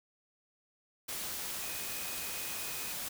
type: tone in noise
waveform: sine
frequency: 2502 Hz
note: D#7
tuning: 9 cents sharp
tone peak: -48 dBFS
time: 1.62-2.93 s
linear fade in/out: 10 ms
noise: white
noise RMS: -39 dBFS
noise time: 1.08-3.09 s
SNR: -12 dB
effects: none